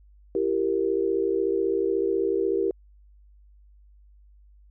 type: chord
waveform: sine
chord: E diminished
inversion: none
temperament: equal with one note detuned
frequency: 335.8 / 392 / 466.2 Hz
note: E4 / G4 / Bb4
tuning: +32 / 0 / 0 cents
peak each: -28 / -24 / -27 dBFS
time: 0.35-2.71 s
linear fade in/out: 2 ms
effects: added 50 Hz sine -51 dBFS peak until 4.7 s